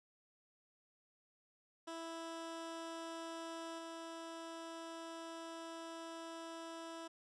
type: tone with level steps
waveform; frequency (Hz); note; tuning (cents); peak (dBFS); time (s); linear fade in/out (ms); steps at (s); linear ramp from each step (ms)
15% pulse; 329.6; E4; 0; -38 / -40; 1.87-7.08; 10; 3.78; 10
effects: resampled to 22050 Hz